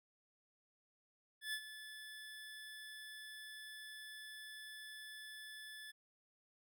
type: tone with ADSR envelope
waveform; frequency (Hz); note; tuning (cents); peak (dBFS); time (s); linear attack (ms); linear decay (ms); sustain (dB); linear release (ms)
25% pulse; 1731; A6; -29; -34; 1.41-5.92; 120; 69; -12; 17
effects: none